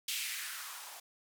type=noise with band-pass filter sweep; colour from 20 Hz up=violet; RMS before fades=-41 dBFS; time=0.08-1 s; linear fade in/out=5 ms; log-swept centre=3000 to 690 Hz; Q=2.4; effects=none